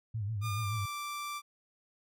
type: tone with vibrato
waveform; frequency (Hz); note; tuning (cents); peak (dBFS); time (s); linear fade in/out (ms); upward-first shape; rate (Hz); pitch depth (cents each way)
sine; 105.7; G#2; +31; -32; 0.14-0.86; 10; sine; 7; 120
type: tone with pitch glide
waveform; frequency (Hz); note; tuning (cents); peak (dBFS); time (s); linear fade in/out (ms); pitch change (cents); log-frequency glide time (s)
sawtooth; 1208 to 1173.6; D6 to D6; +48 to -2; -33; 0.41-1.42; 50; -50; 0.58-0.76
effects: none